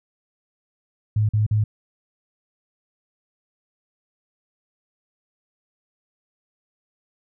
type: tone bursts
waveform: sine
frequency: 106.8 Hz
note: G#2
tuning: 49 cents sharp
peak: -16 dBFS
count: 3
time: 1.16-1.64 s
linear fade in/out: 5 ms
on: 130 ms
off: 45 ms
effects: none